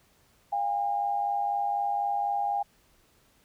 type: tone pair together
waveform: sine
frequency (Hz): 704 / 808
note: F5 / G#5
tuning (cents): +14 / -48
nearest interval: major second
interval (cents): 238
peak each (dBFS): -33 / -26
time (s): 0.52-2.63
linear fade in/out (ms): 10
effects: pink hiss -64 dBFS RMS until 3.44 s